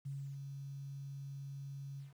sine tone with ADSR envelope, 138.59 Hz, C#3, in tune, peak -39 dBFS, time 0.05-2.14 s, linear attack 13 ms, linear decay 300 ms, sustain -4 dB, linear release 150 ms, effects 11-bit

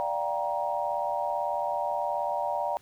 sine chord, G minor seventh, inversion second, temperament just, 588 / 705.6 / 784 / 940.8 Hz, D5 / F5 / G5 / Bb5, +2 / +18 / 0 / +16 cents, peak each -32 / -33 / -33 / -31 dBFS, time 0-2.77 s, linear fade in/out 0 ms, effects pink hiss -59 dBFS RMS until 2.81 s

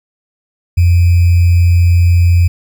sine tone with sample-and-hold, 87 Hz, F2, 6 cents flat, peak -5 dBFS, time 0.77-2.48 s, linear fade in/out 10 ms, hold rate 2450 Hz, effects none

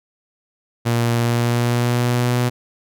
sawtooth tone with pitch glide, 117.9 to 122.62 Hz, A#2 to B2, +20 to -12 cents, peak -12 dBFS, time 0.85-2.5 s, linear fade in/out 20 ms, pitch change +68 cents, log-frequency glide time 1.14-2.31 s, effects none

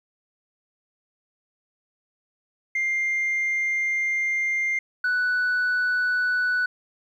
sine tone pair in turn, 2100 / 1484.9 Hz, C7 / F#6, +6 / +6 cents, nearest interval tritone, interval 600 cents, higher first, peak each -20 / -18 dBFS, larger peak second, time 2.75-4.79 / 5.04-6.66 s, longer first, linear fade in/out 5 ms, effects tanh soft clip ceiling -19 dBFS + 10-bit

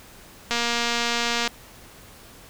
click train, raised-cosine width 0.2 ms, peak -7 dBFS, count 229, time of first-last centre 0.51-1.476 s, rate 236 Hz, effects pink hiss -47 dBFS RMS until 2.49 s

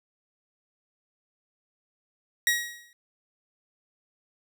sawtooth tone with exponential decay, 1900 Hz, A#6, 33 cents sharp, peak -15 dBFS, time 2.47-2.93 s, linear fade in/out 1 ms, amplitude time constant 99 ms, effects none

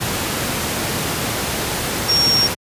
sine tone in noise, 5550 Hz, F8, 12 cents flat, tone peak -13 dBFS, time 2.08-2.48 s, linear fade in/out 20 ms, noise pink, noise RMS -21 dBFS, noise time 0-2.55 s, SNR +5 dB, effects high-pass 80 Hz 12 dB/octave + resampled to 32000 Hz

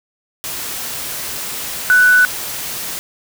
sine tone in noise, 1488 Hz, F#6, 9 cents sharp, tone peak -7 dBFS, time 1.9-2.25 s, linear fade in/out 0 ms, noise white, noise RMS -25 dBFS, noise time 0.44-2.99 s, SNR +15 dB, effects none

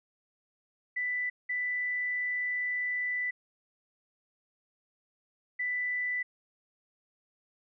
sine tone bursts at uneven times, 1985 Hz, B6, 8 cents sharp, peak -29 dBFS, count 3, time 0.96-1.3 / 1.49-3.31 / 5.59-6.23 s, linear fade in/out 10 ms, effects none

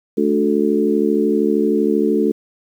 harmonic tone with a mistuned harmonic, 72.9 Hz, D2, 12 cents flat, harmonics 3 / 4 / 5 / 6, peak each -19 / -19 / -19 / -19 dBFS, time 0.17-2.32 s, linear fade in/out 10 ms, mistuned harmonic 3, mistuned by -18 cents, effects 8-bit

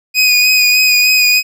25% pulse tone with vibrato, 2489 Hz, D#7, in tune, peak -4 dBFS, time 0.14-1.43 s, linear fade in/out 50 ms, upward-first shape sine, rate 3.3 Hz, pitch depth 20 cents each way, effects none

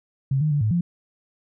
sine tone with pitch steps, 135.3 / 153.3 / 145.5 / 107.7 / 173.3 Hz, C#3 / D#3 / D3 / A2 / F3, -42 / -25 / -16 / -37 / -13 cents, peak -18 dBFS, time 0.31-0.81 s, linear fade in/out 5 ms, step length 100 ms, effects none

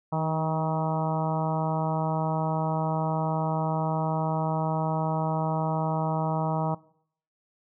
harmonic tone with a mistuned harmonic, 158.8 Hz, D#3, 36 cents sharp, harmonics 1 / 2 / 3 / 4 / 5 / 6 / 7 / 8, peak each -27 / -37 / -38 / -33 / -32 / -32 / -38 / -40 dBFS, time 0.12-6.75 s, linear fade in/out 10 ms, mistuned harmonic 2, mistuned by -29 cents, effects noise-tail reverb RT60 0.6 s tail -20 dB re dry

